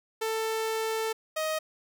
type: tone pair in turn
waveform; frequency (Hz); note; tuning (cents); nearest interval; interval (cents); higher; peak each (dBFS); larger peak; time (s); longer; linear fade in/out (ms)
sawtooth; 443.6 / 627.3; A4 / D#5; +14 / +14; tritone; 600; second; -24; neither; 0.21-1.13 / 1.36-1.59; first; 10
effects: none